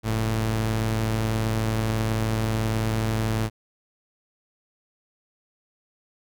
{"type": "tone pair together", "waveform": "sawtooth", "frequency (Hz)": [46.23, 110.9], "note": ["F#1", "A2"], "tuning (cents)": [-1, 14], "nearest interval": "octave + minor third", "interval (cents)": 1515, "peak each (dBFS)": [-27, -19], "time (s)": [0.03, 3.5], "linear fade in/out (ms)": 50, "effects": []}